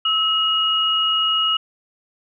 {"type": "tone pair together", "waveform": "sine", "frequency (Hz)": [1296.9, 2883], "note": ["E6", "F#7"], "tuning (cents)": [-29, -46], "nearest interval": "octave + major second", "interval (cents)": 1383, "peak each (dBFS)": [-22, -17], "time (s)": [0.05, 1.57], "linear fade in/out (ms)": 5, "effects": []}